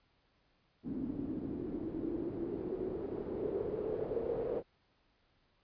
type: noise with low-pass filter sweep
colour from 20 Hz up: white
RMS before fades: -38 dBFS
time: 0.83-4.63 s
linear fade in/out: 50 ms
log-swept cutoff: 270 to 490 Hz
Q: 6.2
effects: pink hiss -73 dBFS RMS until 5.63 s + resampled to 11025 Hz